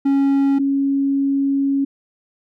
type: tone pair in turn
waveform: triangle / sine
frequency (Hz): 276.1 / 276.1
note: C#4 / C#4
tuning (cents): -7 / -7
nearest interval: unison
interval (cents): 0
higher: neither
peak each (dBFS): -11 / -15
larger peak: first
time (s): 0.05-0.59 / 0.59-1.85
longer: second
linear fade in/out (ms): 10
effects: none